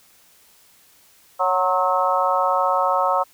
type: harmonic tone with a mistuned harmonic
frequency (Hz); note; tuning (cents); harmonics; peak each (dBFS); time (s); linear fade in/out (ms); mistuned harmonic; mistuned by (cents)
184.6; F#3; -4; 3 / 4 / 5 / 6 / 7; -23 / -23 / -23 / -23 / -23; 1.39-3.24; 20; 6; -41
effects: white hiss -54 dBFS RMS until 3.33 s